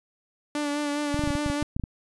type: tone with vibrato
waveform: sawtooth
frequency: 292.2 Hz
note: D4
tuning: 9 cents flat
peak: -22 dBFS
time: 0.55-1.63 s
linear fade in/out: 2 ms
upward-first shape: sine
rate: 4.9 Hz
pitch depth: 26 cents each way
type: clicks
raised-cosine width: 5 ms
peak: -17 dBFS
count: 12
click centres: 1.144 / 1.193 / 1.238 / 1.275 / 1.305 / 1.353 / 1.462 / 1.5 / 1.625 / 1.765 / 1.797 / 1.838 s
effects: resampled to 24000 Hz